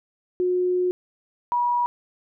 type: tone pair in turn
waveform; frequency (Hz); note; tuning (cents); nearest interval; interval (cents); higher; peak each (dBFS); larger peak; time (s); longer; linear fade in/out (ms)
sine; 362 / 966.4; F#4 / B5; -38 / -38; octave + perfect fourth; 1700; second; -19; neither; 0.4-0.91 / 1.52-1.86; first; 0
effects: none